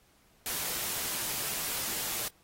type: noise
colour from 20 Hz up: white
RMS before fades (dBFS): -34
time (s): 0.46-2.28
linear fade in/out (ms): 0
effects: pink hiss -65 dBFS RMS until 2.43 s + AAC 48 kbps